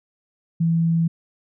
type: tone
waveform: sine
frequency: 165.7 Hz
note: E3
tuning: 9 cents sharp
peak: -16 dBFS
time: 0.6-1.08 s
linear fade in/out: 10 ms
effects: none